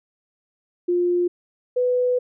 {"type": "tone pair in turn", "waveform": "sine", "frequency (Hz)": [352.8, 497.1], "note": ["F4", "B4"], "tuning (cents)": [18, 11], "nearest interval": "tritone", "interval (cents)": 593, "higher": "second", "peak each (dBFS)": -17, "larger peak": "neither", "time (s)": [[0.88, 1.28], [1.76, 2.19]], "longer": "second", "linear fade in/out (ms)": 10, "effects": []}